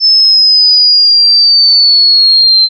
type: linear sweep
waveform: sine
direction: down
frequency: 5274 to 4096 Hz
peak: -3 dBFS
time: 0-2.69 s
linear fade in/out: 50 ms
effects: none